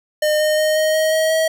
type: tone with pitch steps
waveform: square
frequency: 608 / 613.3 / 618.6 / 624 / 629.4 / 634.9 / 640.4 Hz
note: D#5 / D#5 / D#5 / D#5 / D#5 / D#5 / D#5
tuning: -40 / -25 / -10 / +5 / +20 / +35 / +50 cents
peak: -15 dBFS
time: 0.22-1.48 s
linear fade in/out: 5 ms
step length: 180 ms
effects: none